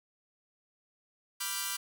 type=chord; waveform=5% pulse; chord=G dominant seventh; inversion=first; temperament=equal with one note detuned; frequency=987.8 / 1174.7 / 1392.1 / 1568 Hz; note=B5 / D6 / F6 / G6; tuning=0 / 0 / -6 / 0 cents; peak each=-27 dBFS; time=1.4-1.77 s; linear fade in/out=10 ms; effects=none